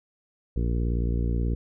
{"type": "harmonic tone", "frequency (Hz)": 58.5, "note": "A#1", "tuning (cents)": 7, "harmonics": [1, 2, 3, 4, 5, 6, 7, 8], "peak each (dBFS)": [-24, -30, -34, -36, -38, -40, -41, -42], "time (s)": [0.56, 1.55], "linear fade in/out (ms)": 5, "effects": []}